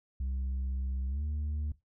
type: tone with pitch glide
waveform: sine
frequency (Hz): 65.41 to 74.7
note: C2 to D2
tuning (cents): 0 to +30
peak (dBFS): -28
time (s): 0.2-1.72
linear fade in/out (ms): 5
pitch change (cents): +230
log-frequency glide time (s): 1.08-1.23
effects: noise-tail reverb RT60 0.2 s tail -20 dB re dry + tanh soft clip ceiling -30 dBFS